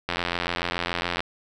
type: click train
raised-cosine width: 0.3 ms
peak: -9 dBFS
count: 98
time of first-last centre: 0.09-1.205 s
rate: 87 Hz
effects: none